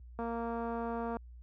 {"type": "click train", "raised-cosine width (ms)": 1, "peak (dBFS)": -25, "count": 228, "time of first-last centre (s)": [0.19, 1.168], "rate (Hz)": 232, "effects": ["added 60 Hz sine -45 dBFS peak until 1.42 s", "high-pass 60 Hz 12 dB/octave"]}